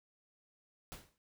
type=noise with exponential decay; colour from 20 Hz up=pink; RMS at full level=-45 dBFS; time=0.92-1.18 s; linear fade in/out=0 ms; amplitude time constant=55 ms; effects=none